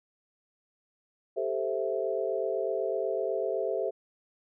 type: chord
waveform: sine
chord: A minor seventh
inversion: third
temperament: equal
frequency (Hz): 392 / 440 / 523.3 / 659.3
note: G4 / A4 / C5 / E5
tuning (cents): 0 / 0 / 0 / 0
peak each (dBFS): -33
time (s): 1.36-3.91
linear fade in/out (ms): 20
effects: none